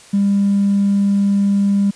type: tone with tanh clipping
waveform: triangle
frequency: 200 Hz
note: G3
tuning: 35 cents sharp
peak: -11 dBFS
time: 0.13-1.91 s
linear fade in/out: 10 ms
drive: 1 dB
effects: white hiss -43 dBFS RMS until 1.95 s + resampled to 22050 Hz